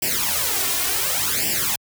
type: noise with flanger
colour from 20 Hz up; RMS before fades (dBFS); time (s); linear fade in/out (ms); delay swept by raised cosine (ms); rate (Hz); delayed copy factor
white; -22; 0.02-1.76; 5; 0.38 to 2.88; 0.69; +0.85
effects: high-pass 60 Hz 12 dB/octave